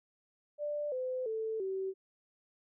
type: tone with pitch steps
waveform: sine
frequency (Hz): 590 / 510.7 / 442 / 382.6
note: D5 / C5 / A4 / G4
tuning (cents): +8 / -42 / +8 / -42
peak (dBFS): -33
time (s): 0.58-1.94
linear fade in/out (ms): 50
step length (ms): 340
effects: none